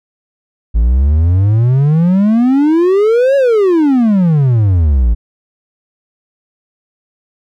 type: exponential two-way sweep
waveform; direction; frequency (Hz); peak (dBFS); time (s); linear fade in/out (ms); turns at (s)
triangle; up then down; 53 to 565 to 53; -5; 0.74-5.15; 20; 3.36
effects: none